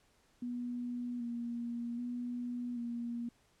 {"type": "tone with vibrato", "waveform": "sine", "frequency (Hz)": 240, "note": "B3", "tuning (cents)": -49, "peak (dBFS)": -36, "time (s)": [0.42, 3.29], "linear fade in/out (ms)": 5, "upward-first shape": "square", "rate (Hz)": 0.64, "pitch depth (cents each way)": 25, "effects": ["pink hiss -70 dBFS RMS until 3.6 s", "low-pass 10000 Hz 12 dB/octave"]}